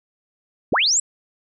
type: linear sweep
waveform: sine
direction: up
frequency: 69.3 to 8000 Hz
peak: -15 dBFS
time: 0.72-1 s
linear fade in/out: 5 ms
effects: none